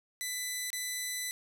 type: tone with dropouts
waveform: 10% pulse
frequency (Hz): 1997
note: B6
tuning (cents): +19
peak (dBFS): -25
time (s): 0.21-1.31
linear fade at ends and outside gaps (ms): 0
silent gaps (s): 0.703-0.73
effects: none